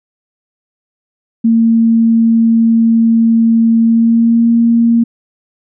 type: tone with pitch glide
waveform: sine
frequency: 227.9 to 232.3 Hz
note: A#3 to A#3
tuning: -39 to -6 cents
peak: -6 dBFS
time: 1.44-5.04 s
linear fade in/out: 10 ms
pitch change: +33 cents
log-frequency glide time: 3.82-4.49 s
effects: none